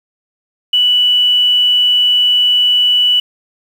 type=tone with quantisation; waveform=sine; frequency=2960 Hz; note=F#7; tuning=in tune; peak=-8 dBFS; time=0.73-3.2 s; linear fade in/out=5 ms; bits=6; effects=none